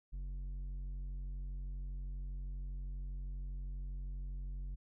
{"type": "tone with low-pass filter", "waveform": "square", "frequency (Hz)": 46.25, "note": "F#1", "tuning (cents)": 0, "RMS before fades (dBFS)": -42, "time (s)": [0.12, 4.76], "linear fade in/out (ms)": 20, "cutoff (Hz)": 120, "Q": 0.63, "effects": []}